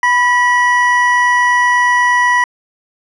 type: tone pair together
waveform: triangle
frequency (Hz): 987.8 / 1936.1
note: B5 / B6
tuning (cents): 0 / -35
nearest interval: octave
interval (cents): 1165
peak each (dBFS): -10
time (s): 0.03-2.44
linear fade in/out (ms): 2
effects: resampled to 24000 Hz